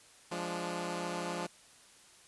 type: chord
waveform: 10% pulse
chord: D diminished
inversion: first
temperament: equal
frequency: 174.61 / 207.7 / 293.7 Hz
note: F3 / Ab3 / D4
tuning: 0 / 0 / 0 cents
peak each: -29 / -34 / -34 dBFS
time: 0.31-1.47 s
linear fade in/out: 10 ms
effects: white hiss -59 dBFS RMS until 2.27 s + resampled to 24000 Hz